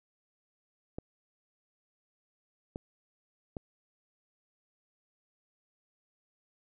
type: clicks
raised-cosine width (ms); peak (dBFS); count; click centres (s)
2; -24; 3; 0.985 / 2.759 / 3.568
effects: none